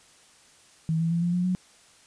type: tone with pitch steps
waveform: sine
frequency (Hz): 161.1 / 165.25 / 169.5 / 173.86 / 178.34 / 182.93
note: E3 / E3 / E3 / F3 / F3 / F#3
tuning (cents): -39 / +5 / +49 / -7 / +37 / -19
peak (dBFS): -22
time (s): 0.89-1.55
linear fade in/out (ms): 0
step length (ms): 110
effects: white hiss -56 dBFS RMS until 2.06 s + resampled to 22050 Hz